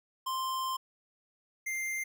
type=tone pair in turn; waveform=square; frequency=1046.5 / 2097 Hz; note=C6 / C7; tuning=0 / +3 cents; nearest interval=octave; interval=1203 cents; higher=second; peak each=-32 / -33 dBFS; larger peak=first; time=0.26-0.77 / 1.66-2.04 s; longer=first; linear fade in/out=10 ms; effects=none